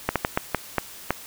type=slowing click train; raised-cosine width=0.5 ms; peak=-5 dBFS; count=7; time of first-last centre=0.09-1.106 s; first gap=67 ms; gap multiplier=1.37; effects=white hiss -42 dBFS RMS until 1.26 s